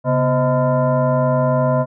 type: tone with frequency modulation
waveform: sine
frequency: 246.9 Hz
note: B3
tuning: in tune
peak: -13 dBFS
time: 0.04-1.86 s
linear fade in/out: 50 ms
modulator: 383 Hz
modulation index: 1.8
effects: none